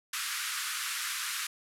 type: band-pass noise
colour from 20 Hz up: pink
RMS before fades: -35 dBFS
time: 0.13-1.47 s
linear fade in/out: 5 ms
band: 1200 to 13000 Hz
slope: 48 dB/octave
effects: none